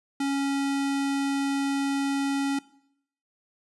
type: tone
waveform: square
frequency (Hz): 277.2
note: C#4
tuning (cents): 0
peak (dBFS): -25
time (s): 0.2-2.59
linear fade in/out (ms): 5
effects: noise-tail reverb RT60 0.7 s tail -20 dB re dry + resampled to 24000 Hz